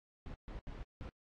brown noise bursts at uneven times, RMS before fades -45 dBFS, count 4, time 0.26-0.34 / 0.48-0.59 / 0.67-0.83 / 1.01-1.09 s, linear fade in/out 0 ms, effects low-pass 4000 Hz 12 dB/octave + AAC 32 kbps

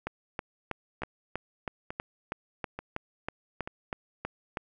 two click trains, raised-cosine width 0.5 ms, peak -21 / -17 dBFS, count 4 / 15, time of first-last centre 1.02-3.675 / 0.07-4.572 s, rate 1.13 / 3.11 Hz, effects none

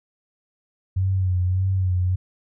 sine tone with vibrato, 92.8 Hz, F#2, 6 cents sharp, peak -18 dBFS, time 0.96-2.16 s, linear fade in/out 10 ms, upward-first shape sine, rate 1.7 Hz, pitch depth 50 cents each way, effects none

